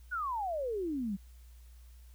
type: exponential sweep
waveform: sine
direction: down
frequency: 1514 to 185 Hz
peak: -32 dBFS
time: 0.11-1.17 s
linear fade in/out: 20 ms
effects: added 60 Hz sine -51 dBFS peak until 2.14 s + white hiss -67 dBFS RMS until 2.14 s